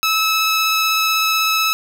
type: tone with vibrato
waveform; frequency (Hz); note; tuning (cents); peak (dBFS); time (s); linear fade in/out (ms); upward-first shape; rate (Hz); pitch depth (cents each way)
15% pulse; 1300; E6; -24; -8; 0.03-1.73; 0; triangle; 16; 12
effects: none